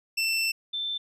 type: tone pair in turn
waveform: 25% pulse / sine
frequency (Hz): 2676 / 3548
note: E7 / A7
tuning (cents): +25 / +14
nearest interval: perfect fourth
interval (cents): 489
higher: second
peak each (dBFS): -20 / -28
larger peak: first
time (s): 0.17-0.52 / 0.73-0.98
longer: first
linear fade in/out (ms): 10
effects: resampled to 32000 Hz